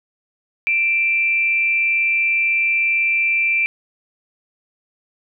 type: tone pair together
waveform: sine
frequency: 2353 / 2637 Hz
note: D7 / E7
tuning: +3 / 0 cents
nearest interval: major second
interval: 197 cents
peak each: -15 / -26 dBFS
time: 0.67-3.66 s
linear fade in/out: 0 ms
effects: none